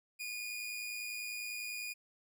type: tone with amplitude modulation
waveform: sawtooth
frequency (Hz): 2446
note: D#7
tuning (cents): -30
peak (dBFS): -34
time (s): 0.19-1.94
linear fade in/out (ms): 20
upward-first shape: sine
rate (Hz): 110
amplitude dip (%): 40
effects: none